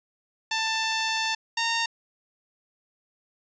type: tone pair in turn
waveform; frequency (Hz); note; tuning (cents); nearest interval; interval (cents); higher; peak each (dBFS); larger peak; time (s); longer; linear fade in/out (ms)
10% pulse; 888 / 919.3; A5 / A#5; +16 / -24; minor second; 60; second; -16 / -15; second; 0.51-1.35 / 1.57-1.86; first; 5
effects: resampled to 16000 Hz